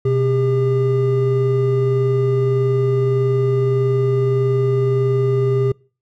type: tone pair together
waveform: triangle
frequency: 126.65 / 401.6 Hz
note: B2 / G4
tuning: +44 / +42 cents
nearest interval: octave + minor sixth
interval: 1998 cents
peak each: -15 / -15 dBFS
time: 0.05-5.72 s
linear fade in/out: 5 ms
effects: noise-tail reverb RT60 0.4 s tail -26 dB re dry